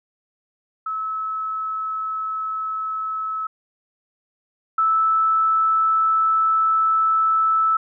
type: tone pair in turn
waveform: sine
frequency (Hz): 1298 / 1312.3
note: E6 / E6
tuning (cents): -27 / -8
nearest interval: unison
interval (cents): 19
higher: second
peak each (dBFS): -23 / -15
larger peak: second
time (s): 0.86-3.47 / 4.78-7.77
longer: second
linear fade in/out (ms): 5
effects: none